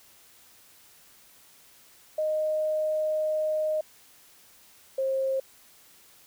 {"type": "tone pair in turn", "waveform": "sine", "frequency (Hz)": [619, 533.2], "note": ["D#5", "C5"], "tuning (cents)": [-9, 33], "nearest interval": "minor third", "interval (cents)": 258, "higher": "first", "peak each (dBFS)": -24, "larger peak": "neither", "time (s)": [[2.18, 3.81], [4.98, 5.4]], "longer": "first", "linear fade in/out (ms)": 5, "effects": ["white hiss -56 dBFS RMS until 6.26 s"]}